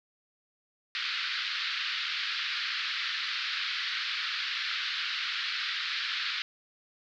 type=band-pass noise; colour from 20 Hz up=white; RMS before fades=-33 dBFS; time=0.95-6.42 s; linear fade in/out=0 ms; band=1300 to 4500 Hz; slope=48 dB/octave; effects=none